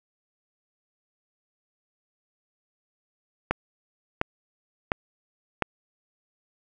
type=click train; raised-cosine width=0.5 ms; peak=-7 dBFS; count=4; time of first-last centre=3.51-5.623 s; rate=1.42 Hz; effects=none